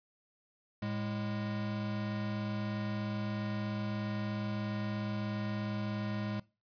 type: tone pair together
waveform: square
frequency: 109.2 / 206.1 Hz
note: A2 / G#3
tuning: -13 / -13 cents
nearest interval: major seventh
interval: 1100 cents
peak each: -38 / -37 dBFS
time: 0.82-6.4 s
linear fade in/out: 5 ms
effects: noise-tail reverb RT60 0.3 s tail -22 dB re dry + resampled to 11025 Hz